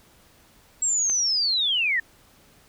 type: linear sweep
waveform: sine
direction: down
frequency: 7700 to 1783 Hz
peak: -20 dBFS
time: 0.82-2 s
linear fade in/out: 5 ms
type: click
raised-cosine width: 0.3 ms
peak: -20 dBFS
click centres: 1.098 s
effects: pink hiss -56 dBFS RMS until 2.68 s